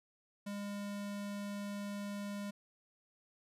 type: tone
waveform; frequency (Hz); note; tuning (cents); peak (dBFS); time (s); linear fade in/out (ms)
square; 202.9; G#3; -40; -40; 0.46-2.51; 10
effects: resampled to 32000 Hz